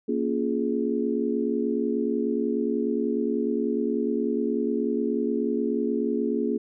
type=chord; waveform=sine; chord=Bb minor seventh; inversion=none; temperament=just; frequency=233.1 / 279.7 / 349.6 / 419.5 Hz; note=Bb3 / Db4 / F4 / Ab4; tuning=0 / +16 / +2 / +17 cents; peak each=-27 / -29 / -30 / -28 dBFS; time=0.08-6.58 s; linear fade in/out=10 ms; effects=none